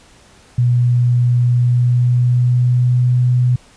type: tone with pitch glide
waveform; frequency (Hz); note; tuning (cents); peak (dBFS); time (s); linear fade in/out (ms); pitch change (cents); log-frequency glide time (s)
sine; 122.1 to 124.31; B2 to B2; -19 to +12; -10; 0.58-3.56; 5; +31; 1.47-3.16
effects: pink hiss -47 dBFS RMS until 3.76 s + resampled to 22050 Hz